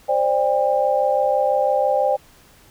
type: tone cluster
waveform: sine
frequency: 525 / 591 / 800 Hz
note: C5 / D5 / G5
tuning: +6 / +11 / +35 cents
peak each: -20 dBFS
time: 0.08-2.17 s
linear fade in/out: 20 ms
effects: pink hiss -51 dBFS RMS until 2.7 s